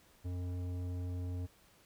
sine tone with tanh clipping, 89.6 Hz, F2, 45 cents sharp, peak -38 dBFS, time 0.24-1.47 s, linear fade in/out 20 ms, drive 13 dB, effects pink hiss -65 dBFS RMS until 1.85 s

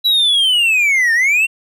triangle linear two-way sweep, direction down then up, 3951 to 1784 to 2762 Hz, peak -9 dBFS, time 0.04-1.47 s, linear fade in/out 20 ms, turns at 1.13 s, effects none

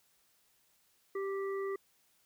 harmonic tone, 391.4 Hz, G4, 3 cents flat, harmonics 1 / 3 / 5, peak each -34 / -44 / -48 dBFS, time 1.15-1.76 s, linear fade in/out 5 ms, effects white hiss -71 dBFS RMS until 2.25 s

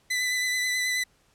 sawtooth tone with vibrato, 2000 Hz, B6, 21 cents sharp, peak -21 dBFS, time 0.1-1.04 s, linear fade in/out 10 ms, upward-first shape sine, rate 9.3 Hz, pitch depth 19 cents each way, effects pink hiss -64 dBFS RMS until 1.34 s + low-pass 11000 Hz 12 dB/octave

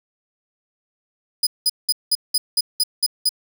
sawtooth tone bursts, 4978 Hz, D#8, in tune, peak -12 dBFS, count 9, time 1.43-3.292 s, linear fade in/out 5 ms, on 38 ms, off 190 ms, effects none

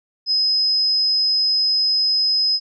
sine tone, 5070 Hz, D#8, 32 cents sharp, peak -15 dBFS, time 0.26-2.6 s, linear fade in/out 50 ms, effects none

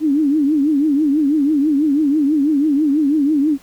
sine tone with vibrato, 293.7 Hz, D4, in tune, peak -12 dBFS, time 0-3.58 s, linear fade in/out 50 ms, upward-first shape triangle, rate 6.1 Hz, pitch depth 160 cents each way, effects pink hiss -48 dBFS RMS until 3.62 s

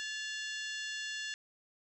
harmonic tone with a mistuned harmonic, 864 Hz, A5, 32 cents flat, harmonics 2 / 3 / 4 / 5 / 6 / 7 / 8 / 9, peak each -40 / -44 / -46 / -48 / -50 / -51 / -52 / -53 dBFS, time 0-1.34 s, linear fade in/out 0 ms, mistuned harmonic 3, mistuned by +130 cents, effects none

